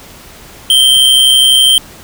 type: tone with amplitude modulation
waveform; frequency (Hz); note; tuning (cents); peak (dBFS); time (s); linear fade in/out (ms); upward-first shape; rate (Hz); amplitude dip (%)
square; 3136; G7; 0; -3; 0.7-1.78; 2; sine; 132; 50
effects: pink hiss -35 dBFS RMS until 2.03 s